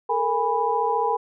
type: tone cluster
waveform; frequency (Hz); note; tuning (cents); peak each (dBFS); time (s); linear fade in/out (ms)
sine; 430.8 / 465.1 / 820 / 987; A4 / A#4 / G#5 / B5; -37 / -4 / -22 / -1; -29 / -26 / -24 / -24; 0.09-1.17; 10
effects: none